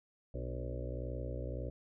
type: harmonic tone with a mistuned harmonic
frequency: 61.74 Hz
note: B1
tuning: in tune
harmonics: 1 / 2 / 4 / 5 / 6 / 7 / 8 / 9 / 10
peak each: -40 / -43 / -51 / -50 / -50 / -53 / -48 / -47 / -54 dBFS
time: 0.34-1.7 s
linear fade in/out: 5 ms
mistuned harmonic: 5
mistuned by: -51 cents
effects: none